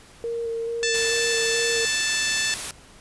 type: tone with vibrato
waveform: sine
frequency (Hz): 462.2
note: A#4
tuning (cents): -15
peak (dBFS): -25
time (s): 0.24-1.85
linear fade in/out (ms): 0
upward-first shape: square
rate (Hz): 2.3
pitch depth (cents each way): 13
type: harmonic tone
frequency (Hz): 880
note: A5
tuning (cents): 0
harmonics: 2 / 3 / 4 / 5 / 6 / 7 / 8 / 9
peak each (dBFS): -27 / -29 / -30 / -31 / -32 / -32 / -33 / -34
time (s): 0.83-2.54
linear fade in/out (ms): 0
type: noise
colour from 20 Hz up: white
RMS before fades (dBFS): -31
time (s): 0.94-2.71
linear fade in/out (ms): 2
effects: pink hiss -49 dBFS RMS until 3 s + resampled to 24000 Hz